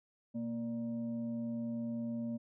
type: tone with frequency modulation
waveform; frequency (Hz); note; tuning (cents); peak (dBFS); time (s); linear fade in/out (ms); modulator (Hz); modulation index
sine; 232.3; A#3; -6; -35; 0.34-2.38; 20; 355; 0.45
effects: none